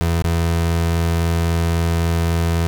30% pulse tone with dropouts, 83.7 Hz, E2, 27 cents sharp, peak -13 dBFS, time 0.01-2.67 s, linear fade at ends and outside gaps 0 ms, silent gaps 0.222-0.242 s, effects none

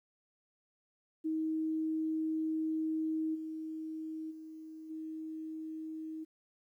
sine tone with level steps, 316.5 Hz, D#4, 30 cents sharp, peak -31 / -38 / -45 / -39 dBFS, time 1.24-6.25 s, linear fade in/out 20 ms, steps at 3.34 / 4.3 / 4.89 s, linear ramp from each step 20 ms, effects 12-bit

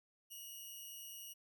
5% pulse tone with amplitude modulation, 2889 Hz, F#7, 42 cents flat, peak -38 dBFS, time 0.3-1.34 s, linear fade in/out 20 ms, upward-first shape sine, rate 198 Hz, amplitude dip 45%, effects none

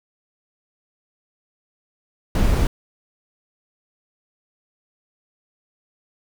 brown noise, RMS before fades -17 dBFS, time 2.35-2.67 s, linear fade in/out 2 ms, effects none

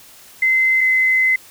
sine tone pair in turn, 2061 / 2048 Hz, C7 / C7, -27 / -38 cents, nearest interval unison, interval 11 cents, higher first, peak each -12 dBFS, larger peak neither, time 0.42-0.81 / 0.81-1.36 s, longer second, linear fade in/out 5 ms, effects white hiss -44 dBFS RMS until 1.5 s

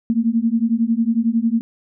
sine beating tone pair, 223.8 / 234.8 Hz, A3 / A#3, +30 / +13 cents, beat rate 11 Hz, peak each -18 dBFS, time 0.1-1.61 s, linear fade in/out 0 ms, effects none

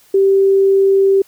sine tone, 390 Hz, G4, 9 cents flat, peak -8 dBFS, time 0.14-1.22 s, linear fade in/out 5 ms, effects white hiss -50 dBFS RMS until 1.27 s

